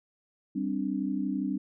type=chord; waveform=sine; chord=G suspended fourth; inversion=none; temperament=equal; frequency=196 / 261.6 / 293.7 Hz; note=G3 / C4 / D4; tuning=0 / 0 / 0 cents; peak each=-32 dBFS; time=0.55-1.58 s; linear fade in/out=10 ms; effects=none